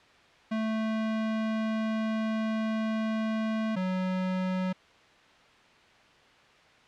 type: tone pair in turn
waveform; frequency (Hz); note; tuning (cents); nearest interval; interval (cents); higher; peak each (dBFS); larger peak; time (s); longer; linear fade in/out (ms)
square; 220 / 185.54; A3 / F#3; 0 / +5; minor third; 295; first; -28; neither; 0.51-3.76 / 3.76-4.73; first; 10
effects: white hiss -57 dBFS RMS until 6.87 s + low-pass 3000 Hz 12 dB/octave